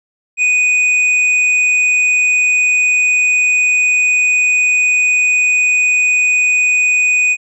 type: tone with tanh clipping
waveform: sine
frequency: 2484 Hz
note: D#7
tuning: 3 cents flat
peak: -11 dBFS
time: 0.37-7.37 s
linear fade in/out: 50 ms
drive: 8 dB
effects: resampled to 24000 Hz